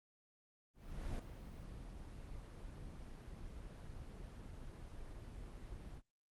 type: noise with ADSR envelope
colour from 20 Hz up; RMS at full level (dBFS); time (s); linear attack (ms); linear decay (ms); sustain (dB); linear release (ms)
brown; -40; 0.74-6.02; 450; 6; -10; 55
effects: Opus 24 kbps